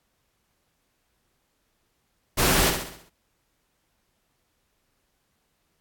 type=noise with echo; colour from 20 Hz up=pink; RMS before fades=-21 dBFS; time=2.37-2.71 s; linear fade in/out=20 ms; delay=65 ms; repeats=6; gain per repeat=-6 dB; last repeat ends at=3.1 s; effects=pink hiss -72 dBFS RMS until 5.8 s + AAC 64 kbps